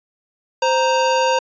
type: tone pair together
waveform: square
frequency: 520.9 / 934 Hz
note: C5 / A#5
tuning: -8 / +3 cents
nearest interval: minor seventh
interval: 1011 cents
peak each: -18 dBFS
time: 0.62-1.39 s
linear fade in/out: 5 ms
effects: resampled to 16000 Hz